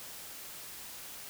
silence, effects white hiss -46 dBFS RMS until 1.29 s

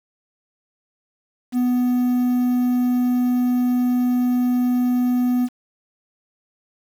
triangle tone with quantisation, 247.7 Hz, B3, 5 cents sharp, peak -14 dBFS, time 1.52-5.49 s, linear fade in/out 50 ms, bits 7, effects none

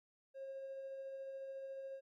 triangle tone with tremolo, 539 Hz, C#5, 49 cents flat, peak -40 dBFS, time 0.34-2.01 s, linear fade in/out 50 ms, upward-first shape sine, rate 14 Hz, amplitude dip 35%, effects tanh soft clip ceiling -40 dBFS

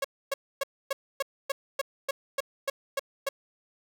sawtooth tone bursts, 550 Hz, C#5, 14 cents flat, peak -22 dBFS, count 12, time 0.02-3.29 s, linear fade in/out 5 ms, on 25 ms, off 270 ms, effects none

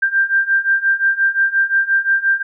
sine beating tone pair, 1580 / 1585.7 Hz, G6 / G6, +13 / +19 cents, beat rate 5.7 Hz, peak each -17 / -15 dBFS, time 0.02-2.43 s, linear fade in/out 10 ms, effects none

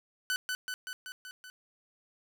sawtooth tone with echo, 1500 Hz, F#6, 23 cents sharp, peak -25 dBFS, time 0.3-0.36 s, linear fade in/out 0 ms, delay 190 ms, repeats 6, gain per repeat -3 dB, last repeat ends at 1.5 s, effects none

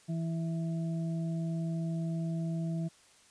harmonic tone, 164.81 Hz, E3, in tune, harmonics 1 / 2 / 4, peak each -31 / -43 / -46 dBFS, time 0.08-2.89 s, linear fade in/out 20 ms, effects white hiss -61 dBFS RMS until 3.3 s + resampled to 22050 Hz

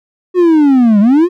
triangle linear two-way sweep, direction down then up, 369.1 to 197.2 to 369.1 Hz, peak -3 dBFS, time 0.34-1.29 s, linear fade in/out 50 ms, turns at 1 s, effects none

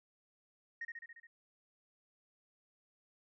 sine tone with echo, 1861 Hz, A#6, 3 cents flat, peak -38 dBFS, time 0.81-0.85 s, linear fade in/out 5 ms, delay 70 ms, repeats 6, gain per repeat -3 dB, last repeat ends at 1.27 s, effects tanh soft clip ceiling -34 dBFS

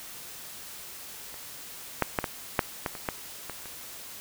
clicks, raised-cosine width 0.5 ms, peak -28 / -7 / -9 / -13 / -6 / -13 / -23 / -12 / -21 / -28 dBFS, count 10, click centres 1.342 / 2.023 / 2.188 / 2.242 / 2.592 / 2.862 / 2.952 / 3.088 / 3.497 / 3.657 s, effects white hiss -43 dBFS RMS until 4.2 s

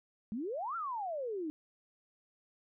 sine exponential two-way sweep, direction up then down, 200.6 to 1400 to 295.3 Hz, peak -35 dBFS, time 0.32-1.5 s, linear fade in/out 0 ms, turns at 0.76 s, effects none

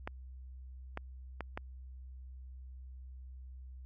clicks, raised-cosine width 0.5 ms, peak -23 dBFS, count 4, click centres 0.075 / 0.974 / 1.407 / 1.575 s, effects added 64 Hz sine -46 dBFS peak until 3.85 s

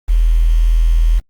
sine tone with quantisation, 41 Hz, E1, 9 cents flat, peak -8 dBFS, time 0.08-1.2 s, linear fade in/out 20 ms, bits 6, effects Opus 24 kbps

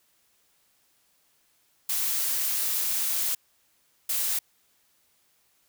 blue noise bursts at uneven times, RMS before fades -27 dBFS, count 2, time 1.89-3.35 / 4.09-4.39 s, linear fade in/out 5 ms, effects white hiss -67 dBFS RMS until 5.68 s

